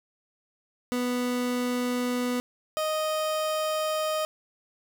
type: tone pair in turn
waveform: 30% pulse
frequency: 246.9 / 622.1 Hz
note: B3 / D#5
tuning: 0 / 0 cents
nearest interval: octave + major third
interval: 1600 cents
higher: second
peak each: -23 dBFS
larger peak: neither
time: 0.92-2.4 / 2.77-4.25 s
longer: neither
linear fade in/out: 0 ms
effects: 10-bit